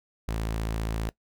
sawtooth tone, 55 Hz, A1, in tune, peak -24 dBFS, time 0.28-1.09 s, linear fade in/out 0 ms, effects noise-tail reverb RT60 0.1 s tail -20 dB re dry

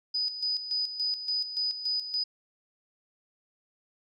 sine tone with tremolo, 4978 Hz, D#8, in tune, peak -26 dBFS, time 0.14-2.24 s, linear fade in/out 10 ms, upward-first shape square, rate 3.5 Hz, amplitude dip 65%, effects none

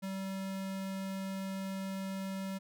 square tone, 192.6 Hz, G3, 30 cents flat, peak -37 dBFS, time 0.02-2.59 s, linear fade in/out 20 ms, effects none

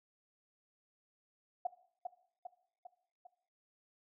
sine tone with echo, 718 Hz, F5, 48 cents sharp, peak -31 dBFS, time 1.65-1.67 s, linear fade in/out 5 ms, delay 400 ms, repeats 4, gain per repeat -5 dB, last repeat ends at 3.27 s, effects noise-tail reverb RT60 0.7 s tail -17 dB re dry

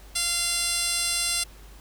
10% pulse tone with band-pass filter, 691 Hz, F5, 19 cents flat, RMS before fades -26 dBFS, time 0.15-1.44 s, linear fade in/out 10 ms, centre 7300 Hz, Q 3.6, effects added 50 Hz sine -45 dBFS peak until 1.8 s + pink hiss -52 dBFS RMS until 1.8 s

